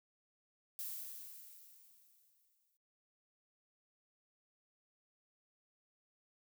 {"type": "noise with exponential decay", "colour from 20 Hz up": "violet", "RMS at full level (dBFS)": -42, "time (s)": [0.79, 2.77], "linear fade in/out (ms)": 0, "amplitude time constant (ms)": 430, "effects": ["noise-tail reverb RT60 0.2 s tail -20 dB re dry"]}